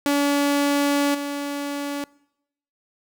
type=tone with level steps; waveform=sawtooth; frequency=285.4 Hz; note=D4; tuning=49 cents flat; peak=-14 / -22 dBFS; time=0.06-2.04 s; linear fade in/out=0 ms; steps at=1.14 s; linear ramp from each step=10 ms; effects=noise-tail reverb RT60 0.8 s tail -24 dB re dry